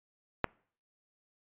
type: click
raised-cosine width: 0.5 ms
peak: -11 dBFS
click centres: 0.443 s
effects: noise-tail reverb RT60 0.5 s tail -26 dB re dry + resampled to 8000 Hz